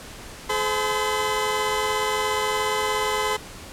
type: tone cluster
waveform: 20% pulse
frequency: 426.9 / 518 / 1019 Hz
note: G#4 / C5 / C6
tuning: +48 / -17 / -46 cents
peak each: -20 / -25 / -21 dBFS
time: 0.49-3.37 s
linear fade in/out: 10 ms
effects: pink hiss -40 dBFS RMS until 3.72 s + low-pass 11000 Hz 12 dB/octave